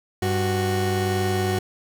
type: tone pair together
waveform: 30% pulse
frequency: 97.78 / 370 Hz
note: G2 / F#4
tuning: -4 / 0 cents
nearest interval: octave + major seventh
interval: 2304 cents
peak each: -21 dBFS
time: 0.22-1.59 s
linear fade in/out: 5 ms
effects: none